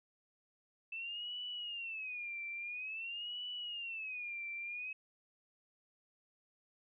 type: tone with vibrato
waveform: sine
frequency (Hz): 2637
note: E7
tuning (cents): 0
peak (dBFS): -40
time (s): 0.92-4.93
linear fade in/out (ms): 5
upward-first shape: sine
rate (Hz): 0.49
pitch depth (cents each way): 200
effects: none